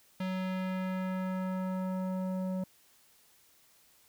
square tone with low-pass filter sweep, 186.5 Hz, F#3, 14 cents sharp, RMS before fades -34 dBFS, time 0.2-2.64 s, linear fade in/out 5 ms, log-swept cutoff 3400 to 630 Hz, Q 1.1, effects white hiss -64 dBFS RMS until 4.08 s

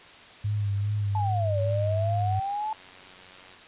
sine tone with vibrato, 102.4 Hz, G#2, 24 cents flat, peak -24 dBFS, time 0.44-2.4 s, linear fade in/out 10 ms, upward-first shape sine, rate 2.5 Hz, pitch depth 41 cents each way
sine exponential two-way sweep, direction down then up, 880 to 561 to 880 Hz, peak -27 dBFS, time 1.15-2.73 s, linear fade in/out 2 ms, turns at 1.61 s
click train, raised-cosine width 0.2 ms, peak -33 dBFS, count 183, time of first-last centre 1.58-3.548 s, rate 92.5 Hz
effects white hiss -48 dBFS RMS until 3.67 s + resampled to 8000 Hz

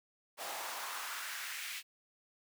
pink noise with high-pass filter sweep, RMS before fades -42 dBFS, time 0.37-1.83 s, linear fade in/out 50 ms, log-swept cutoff 650 to 2400 Hz, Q 1.9, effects none

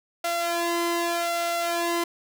sawtooth tone with flanger, 341.7 Hz, F4, 38 cents flat, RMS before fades -26 dBFS, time 0.24-2.04 s, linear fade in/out 5 ms, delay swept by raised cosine 1.4 to 1.95 ms, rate 0.83 Hz, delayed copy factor +0.85, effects none

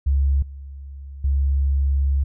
sine tone with level steps, 69 Hz, C#2, 7 cents flat, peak -15 / -33 / -16 dBFS, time 0.06-2.24 s, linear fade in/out 10 ms, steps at 0.42 / 1.24 s, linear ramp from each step 5 ms, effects none

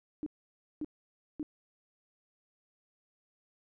sine tone bursts, 303.1 Hz, D#4, 45 cents flat, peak -33 dBFS, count 3, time 0.23-1.429 s, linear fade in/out 0 ms, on 33 ms, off 550 ms, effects none

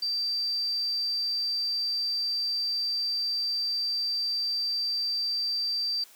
sine tone, 4678 Hz, D8, 8 cents flat, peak -26 dBFS, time 0.02-6.04 s, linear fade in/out 5 ms, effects white hiss -54 dBFS RMS until 6.15 s + high-pass 300 Hz 12 dB/octave

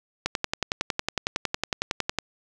click train, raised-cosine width 0.2 ms, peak -7 dBFS, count 22, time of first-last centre 0.26-2.187 s, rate 10.9 Hz, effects none

